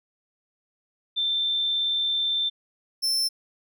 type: tone pair in turn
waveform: sine / 40% pulse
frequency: 3561 / 5335 Hz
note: A7 / E8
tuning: +20 / +20 cents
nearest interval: perfect fifth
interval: 700 cents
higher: second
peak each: -22 / -21 dBFS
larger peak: second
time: 1.16-2.5 / 3.02-3.29 s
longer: first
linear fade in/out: 20 ms
effects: none